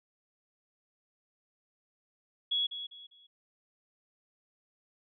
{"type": "tone with echo", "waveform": "sine", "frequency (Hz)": 3353, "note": "G#7", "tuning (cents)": 16, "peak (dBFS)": -27, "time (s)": [2.51, 2.67], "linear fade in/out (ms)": 10, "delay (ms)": 200, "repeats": 3, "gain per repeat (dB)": -10, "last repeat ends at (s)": 3.27, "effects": []}